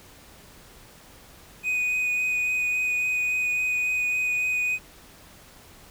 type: tone with vibrato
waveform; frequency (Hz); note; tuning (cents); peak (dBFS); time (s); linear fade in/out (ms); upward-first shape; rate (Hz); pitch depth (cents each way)
triangle; 2489; D#7; 0; -21; 1.63-4.79; 50; sine; 3.6; 11
effects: pink hiss -50 dBFS RMS until 5.9 s